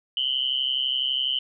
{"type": "tone with amplitude modulation", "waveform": "sine", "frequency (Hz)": 3027, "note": "F#7", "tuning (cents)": 39, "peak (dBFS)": -18, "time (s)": [0.17, 1.39], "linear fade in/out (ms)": 2, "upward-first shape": "sine", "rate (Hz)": 132, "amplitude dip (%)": 100, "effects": []}